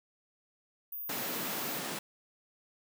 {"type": "tone", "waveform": "sine", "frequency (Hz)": 14917, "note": "A#9", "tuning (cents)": 0, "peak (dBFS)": -37, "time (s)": [0.92, 1.79], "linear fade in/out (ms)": 5}
{"type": "high-pass noise", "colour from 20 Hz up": "pink", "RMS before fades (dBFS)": -38, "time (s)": [1.09, 1.99], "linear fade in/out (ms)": 5, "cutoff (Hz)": 170, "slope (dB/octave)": 24}
{"effects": []}